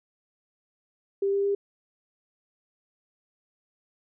sine tone with pitch steps, 395.4 / 398.2 / 400.9 Hz, G4 / G4 / G4, +15 / +27 / +39 cents, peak -22 dBFS, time 1.22-1.55 s, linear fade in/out 5 ms, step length 110 ms, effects none

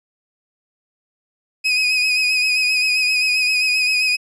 30% pulse tone with vibrato, 2511 Hz, D#7, 15 cents sharp, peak -12 dBFS, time 1.64-4.17 s, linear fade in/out 20 ms, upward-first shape sine, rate 7.6 Hz, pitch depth 37 cents each way, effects resampled to 22050 Hz

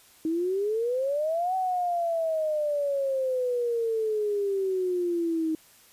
sine exponential two-way sweep, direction up then down, 314.4 to 758 to 314.4 Hz, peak -24 dBFS, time 0.25-5.55 s, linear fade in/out 2 ms, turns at 1.55 s, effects white hiss -56 dBFS RMS until 5.92 s + resampled to 32000 Hz

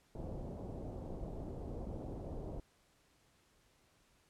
pink low-pass noise, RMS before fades -44 dBFS, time 0.15-2.6 s, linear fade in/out 2 ms, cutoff 680 Hz, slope 24 dB/octave, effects pink hiss -71 dBFS RMS until 4.29 s + low-pass 11000 Hz 12 dB/octave

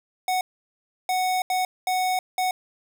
square tone bursts at uneven times, 740 Hz, F#5, in tune, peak -22 dBFS, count 5, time 0.28-0.41 / 1.09-1.42 / 1.5-1.65 / 1.87-2.19 / 2.38-2.51 s, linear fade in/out 2 ms, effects none

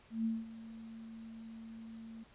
sine tone with ADSR envelope, 225 Hz, A3, 39 cents sharp, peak -30 dBFS, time 0.1-2.24 s, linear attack 150 ms, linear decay 200 ms, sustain -16 dB, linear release 11 ms, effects pink hiss -63 dBFS RMS until 2.34 s + resampled to 8000 Hz

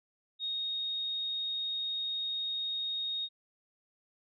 sine tone, 3728 Hz, A#7, 1 cent flat, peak -32 dBFS, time 0.39-3.29 s, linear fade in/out 50 ms, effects none

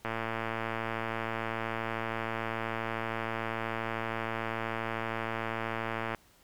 click train, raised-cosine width 0.5 ms, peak -18 dBFS, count 690, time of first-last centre 0.05-6.147 s, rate 113 Hz, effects pink hiss -62 dBFS RMS until 6.43 s

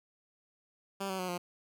10% pulse tone with pitch steps, 196 / 189.32 / 182.87 / 176.65 Hz, G3 / F#3 / F#3 / F3, 0 / +40 / -20 / +20 cents, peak -26 dBFS, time 1-1.38 s, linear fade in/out 10 ms, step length 95 ms, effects none

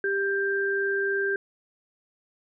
sine tone pair together, 395.2 / 1580.8 Hz, G4 / G6, +14 / +14 cents, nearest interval 2 octaves, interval 2400 cents, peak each -26 dBFS, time 0.04-1.36 s, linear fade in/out 2 ms, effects none

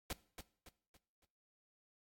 pink noise with echo, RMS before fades -41 dBFS, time 0.1-0.13 s, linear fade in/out 2 ms, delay 280 ms, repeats 4, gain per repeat -8 dB, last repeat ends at 1.25 s, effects noise-tail reverb RT60 0.5 s tail -19 dB re dry + AAC 64 kbps

